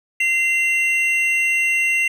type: tone pair together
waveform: triangle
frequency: 2075 / 2739 Hz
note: C7 / F7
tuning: -15 / -34 cents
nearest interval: perfect fourth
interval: 481 cents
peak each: -17 dBFS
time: 0.2-2.08 s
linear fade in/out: 5 ms
effects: none